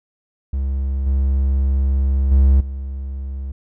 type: tone with level steps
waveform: triangle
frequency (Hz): 67.5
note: C#2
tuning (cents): -45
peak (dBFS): -16 / -12 / -7 / -22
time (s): 0.53-3.52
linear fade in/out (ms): 5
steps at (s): 1.06 / 2.31 / 2.6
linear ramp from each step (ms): 10
effects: none